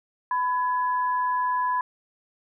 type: tone pair together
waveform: sine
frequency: 1000 / 1684 Hz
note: B5 / G#6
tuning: +21 / +24 cents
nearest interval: major sixth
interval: 903 cents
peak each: -22 / -33 dBFS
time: 0.31-1.81 s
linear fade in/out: 2 ms
effects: none